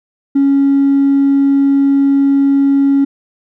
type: tone with hard clipping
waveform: sine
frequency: 277.2 Hz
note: C#4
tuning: in tune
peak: -8 dBFS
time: 0.35-3.05 s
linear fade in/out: 10 ms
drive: 1 dB
effects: none